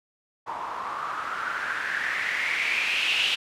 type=noise with low-pass filter sweep; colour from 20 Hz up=blue; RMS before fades=-28 dBFS; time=0.46-3.36 s; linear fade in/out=20 ms; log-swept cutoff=940 to 3000 Hz; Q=5.8; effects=none